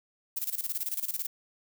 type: noise with tremolo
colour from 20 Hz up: violet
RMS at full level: -31 dBFS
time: 0.36-1.27 s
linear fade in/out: 10 ms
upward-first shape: square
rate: 18 Hz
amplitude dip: 80%
effects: none